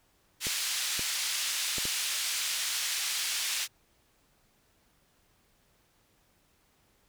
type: band-pass noise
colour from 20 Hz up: pink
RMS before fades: -32 dBFS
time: 0.4-3.68 s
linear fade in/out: 50 ms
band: 2700 to 10000 Hz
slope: 12 dB/octave
type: clicks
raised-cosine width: 2 ms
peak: -25 dBFS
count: 4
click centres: 0.469 / 0.994 / 1.783 / 1.854 s
effects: pink hiss -68 dBFS RMS until 7.08 s